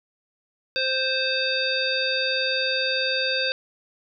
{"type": "harmonic tone with a mistuned harmonic", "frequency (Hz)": 523.3, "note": "C5", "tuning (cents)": 0, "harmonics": [1, 3, 5, 7, 9], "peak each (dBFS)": [-28, -28, -28, -28, -28], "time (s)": [0.76, 3.52], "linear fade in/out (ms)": 0, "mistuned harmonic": 9, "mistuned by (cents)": -24, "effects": []}